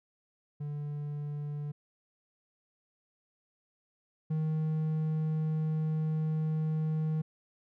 triangle tone pair in turn, 146.83 / 156.6 Hz, D3 / D#3, 0 / +11 cents, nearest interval minor second, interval 111 cents, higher second, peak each -32 / -26 dBFS, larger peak second, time 0.6-1.72 / 4.3-7.22 s, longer second, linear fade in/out 10 ms, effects none

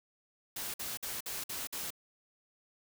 white noise bursts, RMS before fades -39 dBFS, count 6, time 0.56-1.905 s, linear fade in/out 5 ms, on 180 ms, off 53 ms, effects none

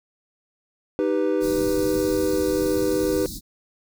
triangle chord, Eb augmented, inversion none, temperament equal, 311.1 / 392 / 493.9 Hz, Eb4 / G4 / B4, 0 / 0 / 0 cents, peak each -22 dBFS, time 0.99-3.26 s, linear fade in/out 0 ms
pink band-stop noise, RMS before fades -33 dBFS, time 1.4-3.41 s, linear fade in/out 50 ms, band 340 to 3800 Hz, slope 96 dB/octave
effects none

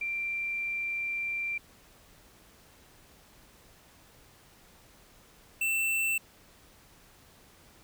sine / square tone pair in turn, 2361 / 2675 Hz, D7 / E7, +9 / +25 cents, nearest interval major second, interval 216 cents, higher second, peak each -30 / -27 dBFS, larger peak second, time 0.01-1.58 / 5.61-6.18 s, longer first, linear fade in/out 5 ms, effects pink hiss -58 dBFS RMS until 7.83 s

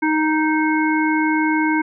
harmonic tone, 311.1 Hz, D#4, in tune, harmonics 1 / 3 / 5 / 7, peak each -17 / -22 / -24 / -25 dBFS, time 0.02-1.82 s, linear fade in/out 10 ms, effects none

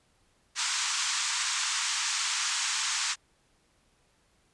white band-pass noise, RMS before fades -30 dBFS, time 0.55-3.16 s, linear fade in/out 50 ms, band 930 to 8000 Hz, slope 48 dB/octave, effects pink hiss -68 dBFS RMS until 4.53 s + resampled to 24000 Hz

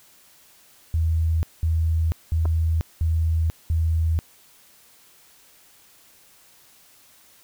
sine tone bursts, 81.1 Hz, E2, 28 cents flat, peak -18 dBFS, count 5, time 0.94-4.19 s, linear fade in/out 0 ms, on 490 ms, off 200 ms
clicks, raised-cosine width 1 ms, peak -20 dBFS, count 2, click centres 2.454 / 2.457 s
effects white hiss -54 dBFS RMS until 7.43 s

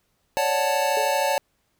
square chord, D major seventh, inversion third, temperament equal, 554.4 / 587.3 / 740 / 880 Hz, C#5 / D5 / F#5 / A5, 0 / 0 / 0 / 0 cents, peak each -26 / -28 / -29 / -25 dBFS, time 0.37-1.38 s, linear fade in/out 0 ms
sine tone with exponential decay, 435.5 Hz, A4, 18 cents flat, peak -25 dBFS, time 0.97-1.24 s, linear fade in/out 1 ms, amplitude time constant 57 ms
effects pink hiss -70 dBFS RMS until 1.79 s

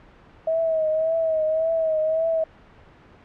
sine tone with vibrato, 640 Hz, D#5, 49 cents sharp, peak -19 dBFS, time 0.47-2.44 s, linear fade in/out 5 ms, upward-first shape triangle, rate 1.8 Hz, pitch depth 54 cents each way, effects pink hiss -50 dBFS RMS until 3.24 s + low-pass 2000 Hz 12 dB/octave

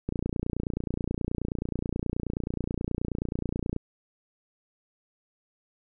click train, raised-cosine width 3 ms, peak -16 dBFS, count 109, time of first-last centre 0.09-3.763 s, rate 29.4 Hz, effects none

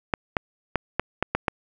clicks, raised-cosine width 0.5 ms, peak -6 dBFS, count 7, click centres 0.138 / 0.368 / 0.757 / 0.996 / 1.226 / 1.35 / 1.482 s, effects none

